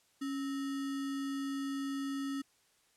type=tone with sample-and-hold; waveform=sine; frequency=275.7 Hz; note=C#4; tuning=9 cents flat; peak=-34 dBFS; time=0.21-2.42 s; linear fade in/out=10 ms; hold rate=1575 Hz; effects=white hiss -70 dBFS RMS until 2.96 s + low-pass 10000 Hz 12 dB/octave